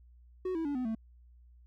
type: tone with pitch steps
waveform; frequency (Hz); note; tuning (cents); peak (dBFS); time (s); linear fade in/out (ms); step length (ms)
triangle; 370.1 / 325.9 / 287 / 252.8 / 222.6; F#4 / E4 / D4 / B3 / A3; 0 / -20 / -40 / +41 / +20; -29; 0.45-0.95; 5; 100
effects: added 60 Hz sine -55 dBFS peak until 1.66 s